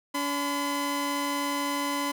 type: tone pair together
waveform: sawtooth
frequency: 284.5 / 1014 Hz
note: C#4 / B5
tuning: +45 / +45 cents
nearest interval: octave + minor seventh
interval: 2200 cents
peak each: -26 dBFS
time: 0.14-2.12 s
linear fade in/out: 10 ms
effects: none